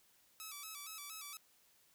5% pulse tone with vibrato, 1221 Hz, D#6, 33 cents flat, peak -35 dBFS, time 0.4-1.37 s, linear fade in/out 0 ms, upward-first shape square, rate 4.3 Hz, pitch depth 97 cents each way, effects white hiss -70 dBFS RMS until 1.94 s

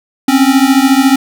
square beating tone pair, 261.6 / 275.6 Hz, C4 / C#4, 0 / -10 cents, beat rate 14 Hz, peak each -10 dBFS, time 0.28-1.16 s, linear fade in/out 5 ms, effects none

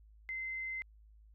sine tone, 2068 Hz, C7, 21 cents flat, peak -37 dBFS, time 0.29-0.82 s, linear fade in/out 0 ms, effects added 53 Hz sine -57 dBFS peak until 1.34 s

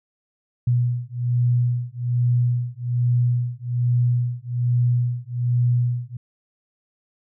sine beating tone pair, 121.3 / 122.5 Hz, B2 / B2, -31 / -14 cents, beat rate 1.2 Hz, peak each -21 / -21 dBFS, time 0.67-6.17 s, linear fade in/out 5 ms, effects none

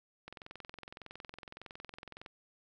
click train, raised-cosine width 0.3 ms, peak -30 dBFS, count 44, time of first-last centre 0.28-2.262 s, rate 21.7 Hz, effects none

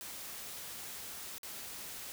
white noise with dropouts, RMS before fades -45 dBFS, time 0.01-2.12 s, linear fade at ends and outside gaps 0 ms, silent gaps 1.382-1.432 s, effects none

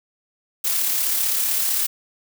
blue noise with amplitude modulation, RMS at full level -20 dBFS, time 0.64-1.87 s, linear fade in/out 10 ms, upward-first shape sine, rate 35.6 Hz, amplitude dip 30%, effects none

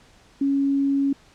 sine tone, 277.1 Hz, C#4, 1 cent flat, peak -18 dBFS, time 0.41-1.13 s, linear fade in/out 5 ms, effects pink hiss -54 dBFS RMS until 1.34 s + low-pass 7000 Hz 12 dB/octave

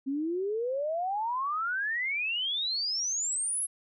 sine exponential sweep, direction up, 263.1 to 11150 Hz, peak -28 dBFS, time 0.06-3.67 s, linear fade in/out 20 ms, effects none

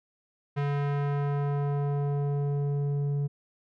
square tone with low-pass filter sweep, 143 Hz, D3, 46 cents flat, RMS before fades -28 dBFS, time 0.56-3.28 s, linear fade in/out 20 ms, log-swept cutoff 2300 to 290 Hz, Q 0.88, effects none

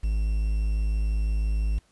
triangle tone with quantisation, 53 Hz, G#1, 36 cents sharp, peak -20 dBFS, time 0.03-1.79 s, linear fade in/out 10 ms, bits 8, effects pink hiss -64 dBFS RMS until 1.91 s + resampled to 24000 Hz

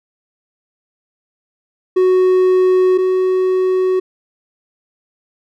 triangle tone pair in turn, 370 / 372.1 Hz, F#4 / F#4, 0 / +10 cents, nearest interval unison, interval 10 cents, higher second, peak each -7 / -10 dBFS, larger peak first, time 1.96-2.98 / 2.98-4 s, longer neither, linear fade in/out 10 ms, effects none

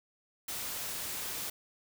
white noise, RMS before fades -38 dBFS, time 0.48-1.5 s, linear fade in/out 5 ms, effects none

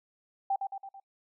sine tone with echo, 784 Hz, G5, in tune, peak -25 dBFS, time 0.5-0.56 s, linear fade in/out 5 ms, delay 110 ms, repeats 4, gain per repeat -5 dB, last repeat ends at 1 s, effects noise-tail reverb RT60 0.1 s tail -26 dB re dry

